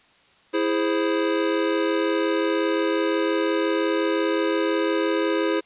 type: chord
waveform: square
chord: E augmented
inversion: none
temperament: equal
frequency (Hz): 329.6 / 415.3 / 523.3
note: E4 / G#4 / B#4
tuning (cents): 0 / 0 / 0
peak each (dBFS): -24 / -26 / -27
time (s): 0.53-5.61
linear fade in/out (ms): 20
effects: white hiss -57 dBFS RMS until 5.65 s + resampled to 8000 Hz